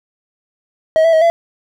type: tone with pitch steps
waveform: triangle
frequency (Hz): 637 / 659 / 637 / 674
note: D#5 / E5 / D#5 / E5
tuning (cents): +41 / -1 / +41 / +38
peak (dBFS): -6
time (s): 0.96-1.3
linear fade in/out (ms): 0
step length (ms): 85
effects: none